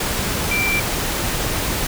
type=tone in noise; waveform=sine; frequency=2349 Hz; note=D7; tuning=in tune; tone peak=-18 dBFS; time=0.51-0.8 s; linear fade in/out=5 ms; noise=pink; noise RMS=-22 dBFS; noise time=0-1.87 s; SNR=+1 dB; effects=none